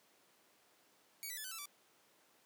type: tone with pitch steps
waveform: 5% pulse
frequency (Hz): 2255 / 1974.5 / 1728.8 / 1513.8 / 1325.4 / 1160.5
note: C#7 / B6 / A6 / F#6 / E6 / D6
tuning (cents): +29 / -1 / -31 / +39 / +9 / -21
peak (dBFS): -33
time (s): 1.23-1.656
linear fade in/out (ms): 0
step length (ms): 71
effects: pink hiss -69 dBFS RMS until 2.45 s + high-pass 300 Hz 12 dB/octave